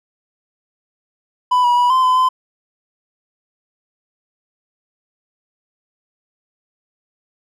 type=tone with pitch steps; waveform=triangle; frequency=996 / 969 / 977 / 1034 / 1016 / 1025 Hz; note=B5 / B5 / B5 / C6 / B5 / C6; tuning=+14 / -33 / -19 / -21 / +49 / -36 cents; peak=-9 dBFS; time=1.51-2.29 s; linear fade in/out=10 ms; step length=130 ms; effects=none